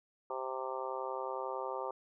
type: harmonic tone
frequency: 130.81 Hz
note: C3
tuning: in tune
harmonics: 3 / 4 / 5 / 6 / 7 / 8 / 9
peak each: -43 / -41 / -46 / -45 / -42 / -48 / -44 dBFS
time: 0.3-1.91 s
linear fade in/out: 2 ms
effects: none